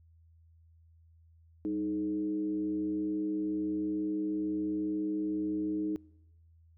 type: tone with frequency modulation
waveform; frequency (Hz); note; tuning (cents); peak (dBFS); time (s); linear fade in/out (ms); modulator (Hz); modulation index
sine; 311.1; D#4; 0; -30; 1.65-5.96; 0; 114; 0.54
effects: noise-tail reverb RT60 1.0 s tail -25 dB re dry + added 82 Hz sine -58 dBFS peak until 6.77 s